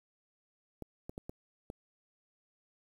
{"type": "clicks", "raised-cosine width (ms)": 2, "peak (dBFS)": -28, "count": 5, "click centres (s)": [0.823, 1.095, 1.179, 1.295, 1.701], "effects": ["9-bit"]}